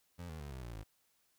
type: tone with pitch steps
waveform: 25% pulse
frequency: 87.31 / 79.14 / 71.74 / 65.03 / 58.95 / 53.44 Hz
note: F2 / D#2 / D2 / C2 / A#1 / A1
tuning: 0 / +30 / -40 / -10 / +20 / -50 cents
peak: -40 dBFS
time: 0.18-0.84 s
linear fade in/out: 20 ms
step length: 110 ms
effects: white hiss -75 dBFS RMS until 1.38 s